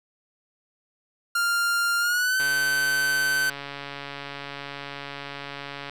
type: tone with pitch glide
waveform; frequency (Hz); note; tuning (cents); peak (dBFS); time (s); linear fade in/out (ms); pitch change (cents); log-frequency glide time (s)
45% pulse; 1396.9 to 1532.2; F6 to G6; 0 to -40; -21; 1.35-3.5; 5; +160; 1.99-2.38
type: click train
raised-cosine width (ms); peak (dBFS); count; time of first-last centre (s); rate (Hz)
0.3; -19; 494; 2.4-5.896; 141
effects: none